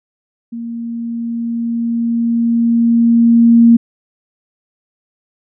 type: tone with level ramp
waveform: sine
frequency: 232.8 Hz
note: A#3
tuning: 2 cents flat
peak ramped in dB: -22 to -3 dBFS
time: 0.52-3.77 s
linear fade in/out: 10 ms
effects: none